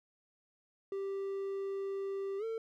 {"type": "tone with pitch glide", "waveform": "triangle", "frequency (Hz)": [392, 450.3], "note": ["G4", "A4"], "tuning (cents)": [0, 40], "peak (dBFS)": -33, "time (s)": [0.92, 2.58], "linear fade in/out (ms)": 2, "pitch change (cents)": 240, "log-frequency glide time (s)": [2.38, 2.44], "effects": []}